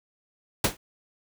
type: noise with exponential decay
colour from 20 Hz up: pink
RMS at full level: -17 dBFS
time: 0.64-0.77 s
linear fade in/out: 5 ms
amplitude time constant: 28 ms
effects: none